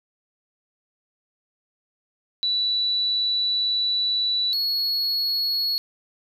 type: tone pair in turn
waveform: sine / triangle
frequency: 3951 / 4348 Hz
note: B7 / C#8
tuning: 0 / -34 cents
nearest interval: major second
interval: 166 cents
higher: second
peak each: -20 dBFS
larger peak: neither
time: 2.43-4.53 / 4.53-5.78 s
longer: first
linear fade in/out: 0 ms
effects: none